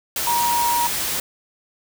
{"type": "tone in noise", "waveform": "sine", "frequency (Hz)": 950, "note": "A#5", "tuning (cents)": 33, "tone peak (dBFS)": -18, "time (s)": [0.27, 0.87], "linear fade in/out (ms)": 2, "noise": "white", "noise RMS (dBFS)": -24, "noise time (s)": [0.16, 1.2], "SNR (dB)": 3, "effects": []}